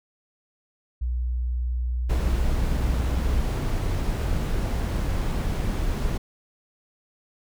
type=tone with pitch glide; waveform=sine; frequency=61 to 61.82 Hz; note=B1 to B1; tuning=-21 to +2 cents; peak=-23 dBFS; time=1.01-3.41 s; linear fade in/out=10 ms; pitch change=+23 cents; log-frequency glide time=2.38-2.53 s
type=noise; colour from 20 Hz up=brown; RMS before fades=-25 dBFS; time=2.09-6.18 s; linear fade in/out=10 ms
effects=none